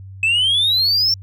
sine exponential sweep, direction up, 2577 to 5510 Hz, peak -11 dBFS, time 0.23-1.14 s, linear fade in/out 2 ms, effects tanh soft clip ceiling -12 dBFS + added 96 Hz sine -33 dBFS peak until 1.22 s

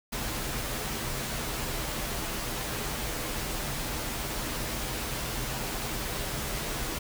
pink noise with comb filter, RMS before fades -33 dBFS, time 0.12-6.99 s, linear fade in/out 10 ms, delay 11 ms, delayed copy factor -0.5, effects none

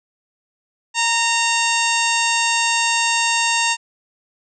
harmonic tone with a mistuned harmonic, 920 Hz, A#5, 23 cents flat, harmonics 1 / 2 / 3 / 4 / 5 / 6 / 7 / 8 / 9, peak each -21 / -24 / -21 / -26 / -27 / -29 / -28 / -26 / -30 dBFS, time 0.94-3.77 s, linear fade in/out 50 ms, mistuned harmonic 1, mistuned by +19 cents, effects none

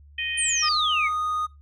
harmonic tone, 622.3 Hz, D#5, in tune, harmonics 3 / 4 / 5, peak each -32 / -29 / -30 dBFS, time 0.18-0.69 s, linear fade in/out 5 ms
sine exponential sweep, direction down, 9397 to 2093 Hz, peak -22 dBFS, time 0.37-1.09 s, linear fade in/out 20 ms
triangle tone with pitch glide, 1226 to 1238.1 Hz, D#6 to D#6, -26 to -9 cents, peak -22 dBFS, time 0.62-1.47 s, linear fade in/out 20 ms, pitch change +17 cents, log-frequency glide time 0.74-0.82 s
effects noise-tail reverb RT60 0.2 s tail -17 dB re dry + added 72 Hz sine -47 dBFS peak until 1.61 s

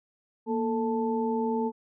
sine tone cluster, 234 / 443.3 / 881 Hz, A#3 / A4 / A5, +7 / +13 / +2 cents, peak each -28 / -29 / -32 dBFS, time 0.46-1.72 s, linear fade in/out 50 ms, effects none

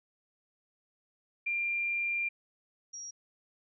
sine tone pair in turn, 2386 / 5675 Hz, D7 / F8, +27 / +27 cents, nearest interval octave + minor third, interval 1500 cents, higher second, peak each -29 / -40 dBFS, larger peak first, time 1.46-2.29 / 2.93-3.11 s, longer first, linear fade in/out 10 ms, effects none

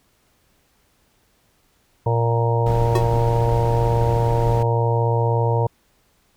harmonic tone, 116.6 Hz, A#2, 1 cent sharp, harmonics 1 / 3 / 4 / 5 / 6 / 7 / 8, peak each -18 / -32 / -23 / -28 / -31 / -32 / -25 dBFS, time 2.06-5.67 s, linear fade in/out 5 ms
brown noise, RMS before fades -26 dBFS, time 2.66-4.63 s, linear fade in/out 5 ms
square tone with exponential decay, 368.1 Hz, F#4, 9 cents flat, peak -17 dBFS, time 2.95-3.07 s, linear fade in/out 5 ms, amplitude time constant 25 ms
effects pink hiss -62 dBFS RMS until 6.36 s

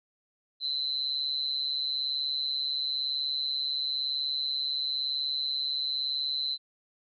sine tone with amplitude modulation, 4041 Hz, B7, 39 cents sharp, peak -24 dBFS, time 0.6-6.58 s, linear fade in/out 50 ms, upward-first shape sine, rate 141 Hz, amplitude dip 90%, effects none

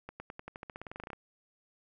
accelerating click train, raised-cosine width 0.5 ms, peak -27 dBFS, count 18, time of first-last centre 0.09-1.132 s, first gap 110 ms, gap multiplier 0.92, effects none

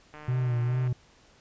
click train, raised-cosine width 0.5 ms, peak -30 dBFS, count 112, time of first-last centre 0.14-0.875 s, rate 151 Hz
triangle tone with vibrato, 123.47 Hz, B2, in tune, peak -22 dBFS, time 0.28-0.93 s, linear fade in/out 5 ms, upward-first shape sine, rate 2.4 Hz, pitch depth 57 cents each way
effects pink hiss -59 dBFS RMS until 1.4 s + resampled to 16000 Hz

